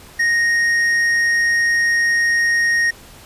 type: tone with tanh clipping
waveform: sine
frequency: 1864.7 Hz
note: A#6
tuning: in tune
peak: -15 dBFS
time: 0.19-2.91 s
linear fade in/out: 10 ms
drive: 8 dB
effects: pink hiss -42 dBFS RMS until 3.25 s + resampled to 32000 Hz